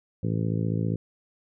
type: harmonic tone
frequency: 55 Hz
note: A1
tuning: in tune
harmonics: 2 / 3 / 4 / 5 / 6 / 7 / 8 / 9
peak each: -27 / -28 / -34 / -35 / -39 / -39 / -40 / -41 dBFS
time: 0.23-0.96 s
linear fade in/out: 5 ms
effects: none